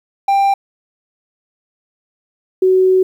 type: tone pair in turn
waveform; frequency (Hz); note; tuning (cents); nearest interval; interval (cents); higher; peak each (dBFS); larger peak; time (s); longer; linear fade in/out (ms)
triangle / sine; 791 / 374; G5 / F#4; +15 / +19; octave + minor second; 1296; first; -8; neither; 0.28-0.54 / 2.62-3.03; second; 5
effects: 8-bit